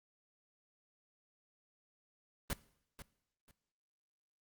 pink noise with echo, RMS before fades -36 dBFS, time 2.5-2.53 s, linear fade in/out 0 ms, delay 490 ms, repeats 2, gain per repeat -13 dB, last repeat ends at 3.51 s, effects noise-tail reverb RT60 0.7 s tail -19 dB re dry + Opus 32 kbps

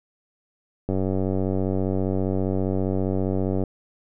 click train, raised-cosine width 2 ms, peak -12 dBFS, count 262, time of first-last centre 0.89-3.637 s, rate 95 Hz, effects none

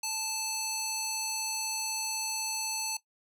square tone with band-pass filter, 876 Hz, A5, 8 cents flat, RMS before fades -34 dBFS, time 0.03-2.97 s, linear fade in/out 5 ms, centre 7100 Hz, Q 1.3, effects noise-tail reverb RT60 0.1 s tail -17 dB re dry

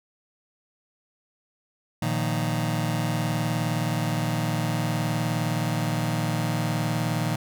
sawtooth chord, Bb suspended fourth, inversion none, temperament just, 116.54 / 155.39 / 174.81 Hz, Bb2 / Eb3 / F3, 0 / -2 / +2 cents, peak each -23 / -23 / -27 dBFS, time 2.02-7.36 s, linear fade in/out 5 ms, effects none

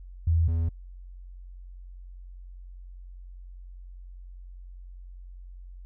sine / triangle tone pair in turn, 82.41 / 82.41 Hz, E2 / E2, 0 / 0 cents, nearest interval unison, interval 0 cents, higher neither, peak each -19 / -21 dBFS, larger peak first, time 0.27-0.48 / 0.48-0.69 s, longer neither, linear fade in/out 5 ms, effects added 45 Hz sine -41 dBFS peak until 5.85 s

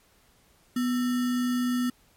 sine tone with sample-and-hold, 246.9 Hz, B3, in tune, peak -23 dBFS, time 0.76-1.9 s, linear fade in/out 5 ms, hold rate 1575 Hz, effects pink hiss -62 dBFS RMS until 2.16 s + MP3 64 kbps

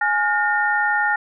sine tone cluster, 835 / 1426 / 1825 Hz, G#5 / F6 / A#6, +9 / +36 / -37 cents, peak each -21 dBFS, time 0.01-1.16 s, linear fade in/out 5 ms, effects none

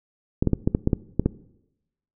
clicks, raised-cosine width 3 ms, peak -6 dBFS, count 9, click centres 0.425 / 0.473 / 0.533 / 0.675 / 0.749 / 0.874 / 0.932 / 1.196 / 1.26 s, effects noise-tail reverb RT60 0.9 s tail -20 dB re dry

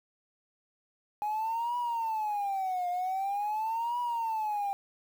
sine tone with vibrato, 830.6 Hz, G#5, in tune, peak -27 dBFS, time 1.22-4.73 s, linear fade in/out 0 ms, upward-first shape triangle, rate 0.45 Hz, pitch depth 280 cents each way, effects tanh soft clip ceiling -27 dBFS + 9-bit

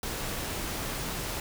pink noise, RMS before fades -34 dBFS, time 0.03-1.4 s, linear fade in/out 2 ms, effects none

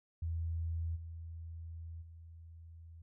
sine tone with level steps, 82.6 Hz, E2, 4 cents sharp, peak -34 / -43 / -50 dBFS, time 0.22-3.02 s, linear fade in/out 5 ms, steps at 0.95 / 2.01 s, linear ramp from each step 20 ms, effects none

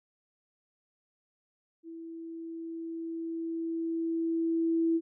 sine tone with level ramp, 329.6 Hz, E4, in tune, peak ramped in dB -41 to -23 dBFS, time 1.83-5.01 s, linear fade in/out 50 ms, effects none

